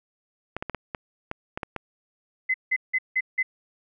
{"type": "clicks", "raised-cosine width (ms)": 0.5, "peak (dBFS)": -15, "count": 9, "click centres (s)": [0.566, 0.625, 0.697, 0.747, 0.948, 1.314, 1.575, 1.632, 1.763]}
{"type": "tone bursts", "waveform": "sine", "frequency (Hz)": 2039, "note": "C7", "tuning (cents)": -45, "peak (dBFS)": -20, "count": 5, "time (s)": [2.49, 3.43], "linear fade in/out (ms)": 10, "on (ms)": 52, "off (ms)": 170}
{"effects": []}